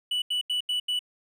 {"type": "tone bursts", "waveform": "triangle", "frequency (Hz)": 2960, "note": "F#7", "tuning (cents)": 0, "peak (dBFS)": -23, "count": 5, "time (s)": [0.11, 0.992], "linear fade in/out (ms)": 5, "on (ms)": 110, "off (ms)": 83, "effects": []}